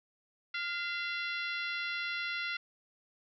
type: harmonic tone with a mistuned harmonic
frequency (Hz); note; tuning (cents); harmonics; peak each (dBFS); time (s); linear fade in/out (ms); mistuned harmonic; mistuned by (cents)
684; F5; -36; 2 / 3 / 4 / 5 / 6 / 7 / 8; -38 / -38 / -41 / -44 / -45 / -51 / -56; 0.54-2.57; 5; 2; +46
effects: none